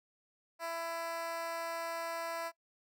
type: tone with high-pass filter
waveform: 10% pulse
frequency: 333.2 Hz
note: E4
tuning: 19 cents sharp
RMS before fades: -39 dBFS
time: 0.59-2.52 s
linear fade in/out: 50 ms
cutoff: 670 Hz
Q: 2
effects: noise-tail reverb RT60 0.1 s tail -22 dB re dry